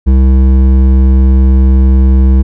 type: tone with hard clipping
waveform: triangle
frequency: 65.41 Hz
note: C2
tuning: in tune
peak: -5 dBFS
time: 0.06-2.43 s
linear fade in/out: 20 ms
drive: 14 dB
effects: none

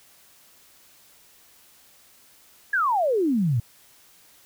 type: exponential sweep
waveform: sine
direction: down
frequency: 1709 to 107.9 Hz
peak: -19 dBFS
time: 2.73-3.6 s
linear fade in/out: 5 ms
effects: white hiss -55 dBFS RMS until 4.45 s

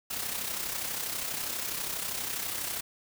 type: noise with amplitude modulation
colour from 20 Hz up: white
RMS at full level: -32 dBFS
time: 0.1-2.81 s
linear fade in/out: 10 ms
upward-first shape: sine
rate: 32.3 Hz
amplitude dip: 50%
effects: none

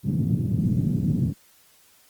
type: band-pass noise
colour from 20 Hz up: white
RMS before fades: -23 dBFS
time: 0.03-1.34 s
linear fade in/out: 50 ms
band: 110 to 190 Hz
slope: 24 dB/octave
effects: white hiss -57 dBFS RMS until 2.09 s + Opus 24 kbps

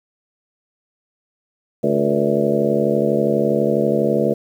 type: harmonic tone with a mistuned harmonic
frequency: 72.2 Hz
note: D2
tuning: 29 cents flat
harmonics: 2 / 3 / 4 / 5 / 6 / 7 / 8 / 9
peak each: -26 / -21 / -26 / -22 / -24 / -21 / -23 / -25 dBFS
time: 1.83-4.34 s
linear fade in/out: 10 ms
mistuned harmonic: 7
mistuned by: -65 cents
effects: 8-bit

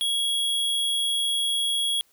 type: tone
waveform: square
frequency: 3322 Hz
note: G#7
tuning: in tune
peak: -23 dBFS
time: 0.01-2.01 s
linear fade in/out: 0 ms
effects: white hiss -63 dBFS RMS until 2.12 s

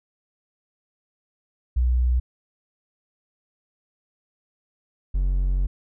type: tone pair in turn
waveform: sine / triangle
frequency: 61.74 / 45.88 Hz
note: B1 / F#1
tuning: 0 / -14 cents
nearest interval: perfect fourth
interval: 514 cents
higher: first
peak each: -17 dBFS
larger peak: neither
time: 1.76-2.2 / 5.14-5.67 s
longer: second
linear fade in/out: 10 ms
effects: none

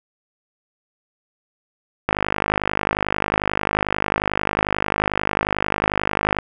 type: click train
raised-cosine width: 0.5 ms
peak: -3 dBFS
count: 221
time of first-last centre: 2.09-6.387 s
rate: 51.2 Hz
effects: none

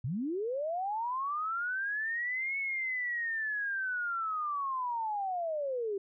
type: linear two-way sweep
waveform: sine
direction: up then down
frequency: 107 to 2215 to 382.3 Hz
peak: -31 dBFS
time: 0.04-5.98 s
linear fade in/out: 5 ms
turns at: 2.58 s
effects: none

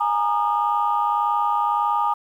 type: chord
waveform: sine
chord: Ab suspended second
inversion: none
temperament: equal with one note detuned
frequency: 830.6 / 932.3 / 1221 Hz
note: Ab5 / Bb5 / Eb6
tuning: 0 / 0 / -33 cents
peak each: -22 dBFS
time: 0-2.14 s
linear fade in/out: 10 ms
effects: tanh soft clip ceiling -10 dBFS + 9-bit

